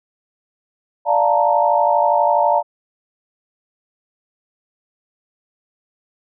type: chord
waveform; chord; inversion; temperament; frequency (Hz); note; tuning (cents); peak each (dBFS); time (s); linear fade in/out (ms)
sine; Bb major seventh; first; equal; 587.3 / 698.5 / 880 / 932.3; D5 / F5 / A5 / Bb5; 0 / 0 / 0 / 0; -18; 1.05-2.63; 50
effects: none